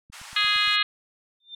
click train, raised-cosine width 5 ms, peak -38 dBFS, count 6, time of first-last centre 0.1-0.677 s, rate 8.67 Hz
pink band-pass noise, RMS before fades -43 dBFS, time 0.12-0.77 s, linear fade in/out 20 ms, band 940 to 9900 Hz, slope 24 dB/octave
harmonic tone, 415.3 Hz, G#4, in tune, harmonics 3 / 4 / 5 / 6 / 7 / 8 / 9 / 10, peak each -28 / -28 / -28 / -28 / -28 / -28 / -28 / -28 dBFS, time 0.36-0.83 s, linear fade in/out 5 ms
sine tone with exponential growth, 3595 Hz, A7, 36 cents sharp, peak -33 dBFS, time 1.4-1.55 s, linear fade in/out 5 ms, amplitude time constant 32 ms
effects none

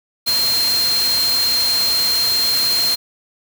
sine tone in noise, 4186 Hz, C8, in tune, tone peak -15 dBFS, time 0.26-2.96 s, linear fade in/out 20 ms, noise white, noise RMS -23 dBFS, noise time 0.26-2.96 s, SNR +5 dB, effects none

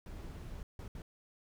brown noise bursts at uneven times, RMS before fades -45 dBFS, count 3, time 0.06-0.63 / 0.79-0.88 / 0.95-1.02 s, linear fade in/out 2 ms, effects none

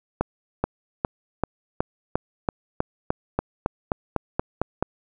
accelerating click train, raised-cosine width 1 ms, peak -7 dBFS, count 16, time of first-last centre 0.21-4.826 s, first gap 430 ms, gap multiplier 0.95, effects none

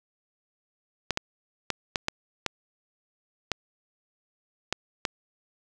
clicks, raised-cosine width 0.2 ms, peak -8 dBFS, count 9, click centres 1.107 / 1.174 / 1.703 / 1.958 / 2.084 / 2.463 / 3.517 / 4.726 / 5.052 s, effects none

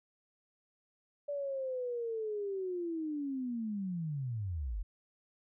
sine linear sweep, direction down, 581 to 41.2 Hz, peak -34 dBFS, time 1.28-4.83 s, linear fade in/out 10 ms, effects none

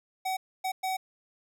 square tone bursts at uneven times, 755 Hz, F#5, 35 cents sharp, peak -29 dBFS, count 3, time 0.25-0.37 / 0.64-0.72 / 0.83-0.97 s, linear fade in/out 10 ms, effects none

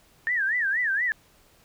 sine tone with vibrato, 1760 Hz, A6, in tune, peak -22 dBFS, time 0.27-1.12 s, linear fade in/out 0 ms, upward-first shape sine, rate 4.2 Hz, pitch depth 220 cents each way, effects pink hiss -59 dBFS RMS until 1.64 s

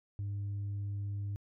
sine tone, 100.9 Hz, G#2, 49 cents flat, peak -32 dBFS, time 0.19-1.36 s, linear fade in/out 0 ms, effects tanh soft clip ceiling -33 dBFS

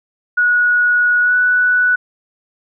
sine tone with pitch glide, 1459 to 1481.1 Hz, F#6 to F#6, -25 to +1 cents, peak -10 dBFS, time 0.37-1.96 s, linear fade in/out 10 ms, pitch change +26 cents, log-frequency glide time 1.22-1.35 s, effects none

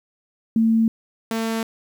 sine / sawtooth tone pair in turn, 225.2 / 225.2 Hz, A3 / A3, +40 / +40 cents, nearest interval unison, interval 0 cents, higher neither, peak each -14 / -18 dBFS, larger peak first, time 0.56-0.88 / 1.31-1.63 s, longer neither, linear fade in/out 2 ms, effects 9-bit

